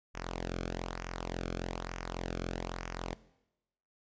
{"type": "tone with flanger", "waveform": "sawtooth", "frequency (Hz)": 43.65, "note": "F1", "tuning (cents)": 0, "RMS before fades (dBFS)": -39, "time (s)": [0.14, 3.15], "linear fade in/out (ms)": 20, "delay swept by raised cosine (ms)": [0.24, 1.07], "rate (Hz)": 1.1, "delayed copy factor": -0.7, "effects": ["noise-tail reverb RT60 0.9 s tail -19 dB re dry", "resampled to 16000 Hz"]}